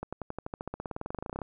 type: accelerating click train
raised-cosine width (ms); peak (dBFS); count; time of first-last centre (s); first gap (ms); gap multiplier
1; -21; 26; 0.03-1.417; 96; 0.95
effects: none